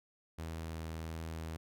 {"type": "tone with vibrato", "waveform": "sawtooth", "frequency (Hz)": 80.9, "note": "E2", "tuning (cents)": -32, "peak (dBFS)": -36, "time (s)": [0.38, 1.57], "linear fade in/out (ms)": 10, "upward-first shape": "sine", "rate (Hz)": 1.5, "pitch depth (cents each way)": 8, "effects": []}